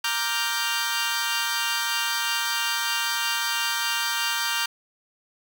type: chord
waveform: 15% pulse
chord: G minor seventh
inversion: first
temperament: equal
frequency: 932.3 / 1174.7 / 1396.9 / 1568 Hz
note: Bb5 / D6 / F6 / G6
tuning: 0 / 0 / 0 / 0 cents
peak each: -23 / -25 / -24 / -21 dBFS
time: 0.04-4.66 s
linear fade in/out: 5 ms
effects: none